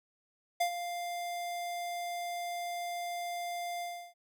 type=tone with ADSR envelope; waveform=square; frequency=698.5 Hz; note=F5; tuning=in tune; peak=-26 dBFS; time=0.6-4.14 s; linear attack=10 ms; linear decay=88 ms; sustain=-10 dB; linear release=330 ms; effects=none

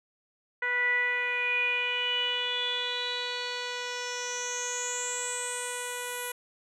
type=tone with low-pass filter sweep; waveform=10% pulse; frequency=491 Hz; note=B4; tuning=10 cents flat; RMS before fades=-31 dBFS; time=0.62-6.32 s; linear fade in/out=5 ms; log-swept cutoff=1800 to 11000 Hz; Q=8.7; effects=none

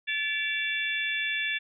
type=harmonic tone with a mistuned harmonic; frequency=578 Hz; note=D5; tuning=28 cents flat; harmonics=3 / 4 / 5 / 6; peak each=-31 / -32 / -33 / -34 dBFS; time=0.07-1.59 s; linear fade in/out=20 ms; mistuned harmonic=5; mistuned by=-100 cents; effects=none

